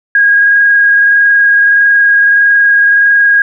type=tone with frequency modulation; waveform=sine; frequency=1638 Hz; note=G#6; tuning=24 cents flat; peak=-4 dBFS; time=0.15-3.42 s; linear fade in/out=2 ms; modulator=21.6 Hz; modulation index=0.8; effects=none